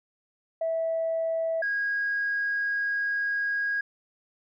sine tone pair in turn, 654 / 1640.9 Hz, E5 / G#6, -14 / -21 cents, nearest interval octave + major third, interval 1593 cents, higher second, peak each -24 dBFS, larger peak neither, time 0.61-1.62 / 1.62-3.81 s, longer second, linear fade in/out 5 ms, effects tanh soft clip ceiling -20 dBFS

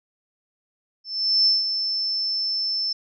sine tone with ADSR envelope, 5300 Hz, E8, 9 cents sharp, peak -14 dBFS, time 1.04-2.93 s, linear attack 420 ms, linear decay 170 ms, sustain -8 dB, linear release 6 ms, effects none

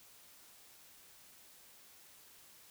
silence, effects white hiss -60 dBFS RMS until 2.7 s

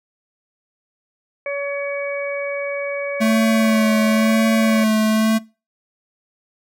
harmonic tone, 565 Hz, C#5, 33 cents sharp, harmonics 1 / 2 / 3 / 4, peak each -23 / -35 / -35 / -28 dBFS, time 1.46-4.84 s, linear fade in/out 2 ms
square tone with vibrato, 220 Hz, A3, in tune, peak -15 dBFS, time 3.2-5.39 s, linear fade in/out 20 ms, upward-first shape sine, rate 0.97 Hz, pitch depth 24 cents each way
effects noise-tail reverb RT60 0.3 s tail -22 dB re dry

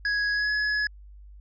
square tone with pitch glide, 1666 to 1693.2 Hz, G#6 to G#6, +5 to +33 cents, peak -24 dBFS, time 0.05-0.87 s, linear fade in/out 2 ms, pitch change +28 cents, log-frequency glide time 0.33-0.51 s, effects added 50 Hz sine -44 dBFS peak until 1.4 s + resampled to 16000 Hz

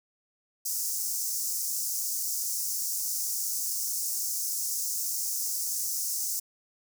pink high-pass noise, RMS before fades -31 dBFS, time 0.65-6.4 s, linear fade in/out 10 ms, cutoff 5400 Hz, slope 48 dB/octave, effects none

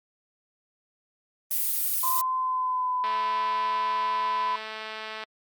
violet noise, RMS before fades -26 dBFS, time 1.51-2.21 s, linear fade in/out 0 ms
sine tone with pitch glide, 1029 to 1003.8 Hz, C6 to B5, -29 to +28 cents, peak -24 dBFS, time 2.03-4.56 s, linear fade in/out 5 ms, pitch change -43 cents, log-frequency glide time 2.38-2.95 s
click train, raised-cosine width 0.3 ms, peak -20 dBFS, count 480, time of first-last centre 3.04-5.237 s, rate 218 Hz
effects high-pass 400 Hz 12 dB/octave + Opus 24 kbps

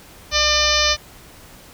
harmonic tone, 599 Hz, D5, 34 cents sharp, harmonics 1 / 2 / 3 / 4 / 5 / 6 / 7 / 8 / 9 / 10, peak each -24 / -24 / -24 / -24 / -24 / -24 / -24 / -24 / -24 / -24 dBFS, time 0.31-0.97 s, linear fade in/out 50 ms
sine tone, 63.3 Hz, B1, 43 cents sharp, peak -29 dBFS, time 0.32-0.96 s, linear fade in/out 10 ms
effects pink hiss -44 dBFS RMS until 1.73 s

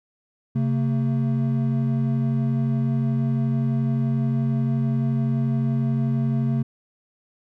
triangle tone pair together, 134.2 / 225.7 Hz, C3 / A3, +44 / +44 cents, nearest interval major sixth, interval 900 cents, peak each -19 / -22 dBFS, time 0.55-6.63 s, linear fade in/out 10 ms, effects none

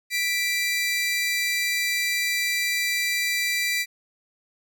sawtooth tone pair together, 1976 / 2350 Hz, B6 / D7, 0 / +1 cents, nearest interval minor third, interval 301 cents, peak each -22 dBFS, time 0.1-3.86 s, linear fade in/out 50 ms, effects none

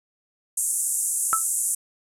pink band-pass noise, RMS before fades -25 dBFS, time 0.57-1.75 s, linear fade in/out 5 ms, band 7500 to 11000 Hz, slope 48 dB/octave
sine tone with exponential decay, 1318.5 Hz, E6, in tune, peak -14 dBFS, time 1.33-1.44 s, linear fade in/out 0 ms, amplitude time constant 23 ms
effects none

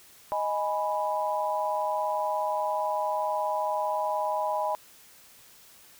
sine chord, G# minor, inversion second, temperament equal, 622.3 / 830.6 / 987.8 Hz, D#5 / G#5 / B5, 0 / 0 / 0 cents, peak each -30 dBFS, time 0.32-4.75 s, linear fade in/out 0 ms, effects white hiss -54 dBFS RMS until 5.99 s

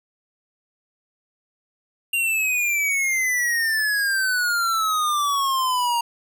square exponential sweep, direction down, 2794 to 932.3 Hz, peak -20 dBFS, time 2.13-6.01 s, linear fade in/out 5 ms, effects none

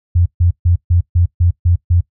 sine tone bursts, 87.31 Hz, F2, in tune, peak -8 dBFS, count 8, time 0.15-2.01 s, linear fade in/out 10 ms, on 110 ms, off 140 ms, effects noise-tail reverb RT60 0.1 s tail -20 dB re dry

